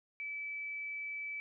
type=tone; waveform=sine; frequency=2305 Hz; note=D7; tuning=33 cents flat; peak=-38 dBFS; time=0.2-1.4 s; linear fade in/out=0 ms; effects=none